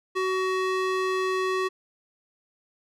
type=tone with band-pass filter; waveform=square; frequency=374.9 Hz; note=F#4; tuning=23 cents sharp; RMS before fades=-26 dBFS; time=0.15-1.69 s; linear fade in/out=20 ms; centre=1300 Hz; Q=0.55; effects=none